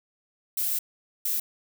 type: noise bursts at uneven times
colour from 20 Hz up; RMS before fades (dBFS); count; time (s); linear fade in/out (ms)
violet; -27; 2; 0.57-0.79 / 1.25-1.4; 5
effects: none